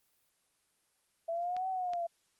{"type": "linear two-way sweep", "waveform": "sine", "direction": "up then down", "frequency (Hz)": [659.3, 762, 672], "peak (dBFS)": -32, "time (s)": [1.28, 2.07], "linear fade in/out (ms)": 10, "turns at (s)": 1.69}
{"type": "clicks", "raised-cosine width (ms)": 0.2, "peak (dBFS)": -29, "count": 2, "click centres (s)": [1.566, 1.935]}
{"effects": ["white hiss -74 dBFS RMS until 2.39 s", "Opus 24 kbps"]}